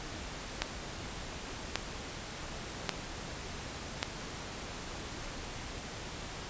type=click train; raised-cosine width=0.2 ms; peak=-11 dBFS; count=4; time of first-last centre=0.62-4.029 s; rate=0.88 Hz; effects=pink hiss -42 dBFS RMS until 6.49 s + resampled to 16000 Hz